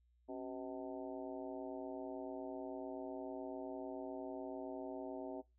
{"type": "harmonic tone with a mistuned harmonic", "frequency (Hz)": 127.1, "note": "C3", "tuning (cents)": -50, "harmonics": [2, 3, 4, 5, 6, 7], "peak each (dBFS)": [-47, -48, -53, -49, -55, -56], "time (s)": [0.28, 5.42], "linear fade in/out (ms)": 20, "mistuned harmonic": 2, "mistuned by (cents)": 120, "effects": ["noise-tail reverb RT60 0.2 s tail -18 dB re dry", "added 60 Hz sine -70 dBFS peak until 5.58 s"]}